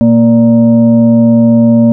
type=tone with frequency modulation; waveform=sine; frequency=231.4 Hz; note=A#3; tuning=13 cents flat; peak=-3 dBFS; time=0.01-1.92 s; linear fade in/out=0 ms; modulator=351 Hz; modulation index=0.59; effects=none